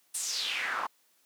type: noise with band-pass filter sweep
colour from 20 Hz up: pink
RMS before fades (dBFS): -33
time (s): 0.14-0.87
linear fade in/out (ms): 10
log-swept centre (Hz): 9400 to 940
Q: 4.4
effects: white hiss -68 dBFS RMS until 1.25 s + high-pass 200 Hz 12 dB/octave